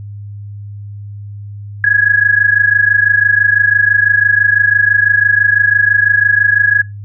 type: tone pair together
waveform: sine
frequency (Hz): 1657 / 1683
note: G#6 / G#6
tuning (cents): -4 / +23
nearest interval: unison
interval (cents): 27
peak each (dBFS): -10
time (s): 1.84-6.82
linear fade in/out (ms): 2
effects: noise-tail reverb RT60 0.2 s tail -20 dB re dry + added 102 Hz sine -25 dBFS peak until 7.04 s